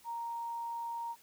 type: tone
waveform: sine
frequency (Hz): 932.3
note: A#5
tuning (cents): 0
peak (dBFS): -36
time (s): 0.04-1.16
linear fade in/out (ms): 50
effects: white hiss -62 dBFS RMS until 1.22 s